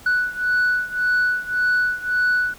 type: beating tone pair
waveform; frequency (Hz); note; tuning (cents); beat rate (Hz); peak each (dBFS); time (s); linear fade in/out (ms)
sine; 1480 / 1481.8; F#6 / F#6; 0 / +2; 1.8; -18 / -20; 0.06-2.54; 5
effects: tanh soft clip ceiling -14 dBFS + pink hiss -45 dBFS RMS until 2.58 s

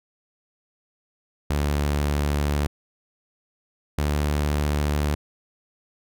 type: tone pair in turn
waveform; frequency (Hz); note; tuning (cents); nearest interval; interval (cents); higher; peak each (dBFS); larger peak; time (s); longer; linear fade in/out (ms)
sawtooth; 72.8 / 73.73; D2 / D2; -15 / +7; unison; 22; second; -17; neither; 1.5-2.67 / 3.98-5.15; neither; 5
effects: none

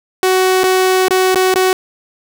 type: tone with dropouts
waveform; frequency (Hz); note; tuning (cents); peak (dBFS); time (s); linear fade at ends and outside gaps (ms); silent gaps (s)
sawtooth; 373.4; F#4; +16; -6; 0.23-1.73; 1; 0.634-0.639 / 1.083-1.107 / 1.346-1.357 / 1.541-1.558
effects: none

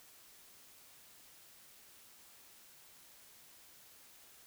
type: silence
effects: white hiss -60 dBFS RMS until 4.46 s

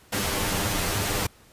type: noise with comb filter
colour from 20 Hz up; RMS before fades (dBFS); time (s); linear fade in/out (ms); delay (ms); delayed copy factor
pink; -26; 0.12-1.27; 10; 10; +0.65
effects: pink hiss -55 dBFS RMS until 1.52 s + resampled to 32000 Hz

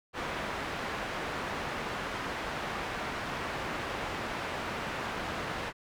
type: low-pass noise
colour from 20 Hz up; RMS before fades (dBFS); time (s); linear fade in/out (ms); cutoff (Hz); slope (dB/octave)
white; -36; 0.13-5.73; 50; 1700; 12
effects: none

